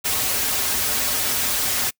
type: noise with comb filter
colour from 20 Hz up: white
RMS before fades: -22 dBFS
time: 0.04-1.91 s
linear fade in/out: 20 ms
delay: 5.9 ms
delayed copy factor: -0.8
effects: noise-tail reverb RT60 0.1 s tail -26 dB re dry